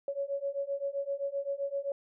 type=beating tone pair; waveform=sine; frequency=554 / 561.7 Hz; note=C#5 / C#5; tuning=-1 / +23 cents; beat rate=7.7 Hz; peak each=-35 / -34 dBFS; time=0.08-1.92 s; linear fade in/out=2 ms; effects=none